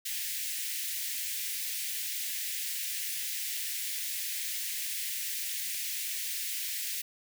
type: high-pass noise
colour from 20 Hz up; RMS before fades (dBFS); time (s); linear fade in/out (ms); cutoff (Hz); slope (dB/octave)
white; -35; 0.05-7.02; 10; 1800; 48
effects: none